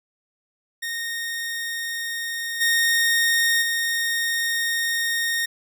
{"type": "tone with level steps", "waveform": "sawtooth", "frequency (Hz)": 1851, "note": "A#6", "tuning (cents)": -13, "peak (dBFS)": [-23, -14, -18], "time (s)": [0.82, 5.46], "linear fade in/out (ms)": 10, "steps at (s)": [2.6, 3.61], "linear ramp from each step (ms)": 20, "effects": []}